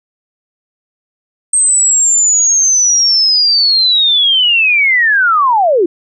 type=linear sweep; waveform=sine; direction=down; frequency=8372 to 320 Hz; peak=-7 dBFS; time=1.53-5.86 s; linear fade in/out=5 ms; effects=none